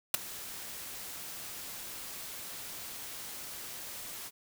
white noise with ADSR envelope, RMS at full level -21 dBFS, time 0.14-4.31 s, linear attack 3 ms, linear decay 10 ms, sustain -22 dB, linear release 42 ms, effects none

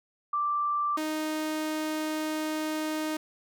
sine / sawtooth tone pair in turn, 1174.7 / 310.3 Hz, D6 / D#4, 0 / -5 cents, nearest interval octave + major seventh, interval 2305 cents, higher first, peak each -25 dBFS, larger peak neither, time 0.33-0.97 / 0.97-3.17 s, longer second, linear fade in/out 5 ms, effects none

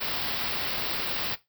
white band-stop noise, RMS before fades -30 dBFS, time 0-1.36 s, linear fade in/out 20 ms, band 5300 to 16000 Hz, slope 96 dB/octave, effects noise-tail reverb RT60 0.2 s tail -17 dB re dry

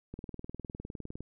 click train, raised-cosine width 3 ms, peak -28 dBFS, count 22, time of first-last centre 0.14-1.206 s, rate 19.7 Hz, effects none

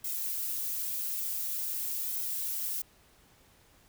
violet noise with flanger, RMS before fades -34 dBFS, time 0.04-2.82 s, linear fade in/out 5 ms, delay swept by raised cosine 1.7 to 6.8 ms, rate 0.47 Hz, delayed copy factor -0.8, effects pink hiss -62 dBFS RMS until 3.88 s

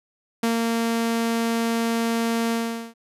sawtooth tone with ADSR envelope, 230 Hz, A#3, 23 cents flat, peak -15 dBFS, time 0.43-2.94 s, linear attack 5 ms, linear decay 130 ms, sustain -2 dB, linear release 420 ms, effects resampled to 32000 Hz

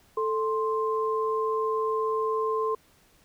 sine tone pair together, 440 / 1049.4 Hz, A4 / C6, 0 / +5 cents, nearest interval octave + minor third, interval 1505 cents, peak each -26 / -28 dBFS, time 0.17-2.75 s, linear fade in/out 5 ms, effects pink hiss -61 dBFS RMS until 3.24 s

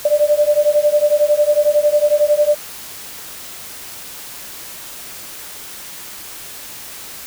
sine beating tone pair, 587.3 / 598.3 Hz, D5 / D5, 0 / +32 cents, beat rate 11 Hz, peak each -14 dBFS, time 0.05-2.55 s, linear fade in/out 5 ms, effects white hiss -33 dBFS RMS until 7.26 s

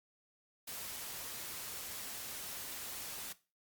white noise, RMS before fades -44 dBFS, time 0.67-3.33 s, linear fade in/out 10 ms, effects noise-tail reverb RT60 0.3 s tail -17 dB re dry + Opus 48 kbps

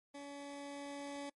20% pulse tone with level ramp, 283.6 Hz, C#4, 40 cents sharp, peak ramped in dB -42 to -37 dBFS, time 0.14-1.3 s, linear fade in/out 10 ms, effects noise-tail reverb RT60 0.1 s tail -24 dB re dry + MP3 48 kbps

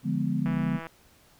sine chord, D diminished seventh, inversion none, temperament equal with one note detuned, 146.83 / 174.61 / 207.7 / 248.5 Hz, D3 / F3 / Ab3 / Cb4, 0 / 0 / 0 / +11 cents, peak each -30 dBFS, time 0.03-0.8 s, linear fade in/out 50 ms
click train, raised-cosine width 0.5 ms, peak -24 dBFS, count 68, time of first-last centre 0.46-0.869 s, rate 164 Hz
effects pink hiss -59 dBFS RMS until 1.39 s

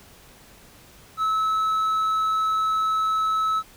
sine tone with hard clipping, 1298 Hz, E6, 27 cents flat, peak -21 dBFS, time 1.17-3.63 s, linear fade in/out 50 ms, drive 3 dB, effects pink hiss -50 dBFS RMS until 3.76 s

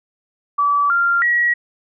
sine tone with pitch steps, 1151 / 1389 / 1914 Hz, D6 / F6 / A#6, -35 / -10 / +45 cents, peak -13 dBFS, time 0.58-1.54 s, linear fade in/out 10 ms, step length 320 ms, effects none

